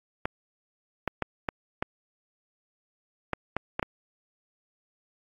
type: clicks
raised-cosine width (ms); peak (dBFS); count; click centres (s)
0.5; -12; 9; 0.255 / 1.077 / 1.223 / 1.488 / 1.825 / 3.333 / 3.566 / 3.795 / 3.828
effects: AAC 32 kbps